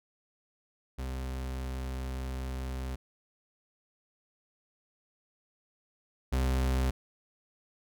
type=tone pair in turn; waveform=40% pulse; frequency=64.8 / 64.8 Hz; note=C2 / C2; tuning=-16 / -16 cents; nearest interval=unison; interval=0 cents; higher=neither; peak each=-33 / -25 dBFS; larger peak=second; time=0.98-2.96 / 6.32-6.91 s; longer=first; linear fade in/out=10 ms; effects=none